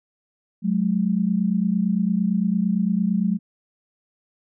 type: tone pair together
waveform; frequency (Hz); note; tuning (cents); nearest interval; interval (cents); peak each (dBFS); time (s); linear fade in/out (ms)
sine; 184.37 / 213.2; F#3 / G#3; -6 / +46; minor third; 252; -21 / -21; 0.62-3.39; 50
effects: none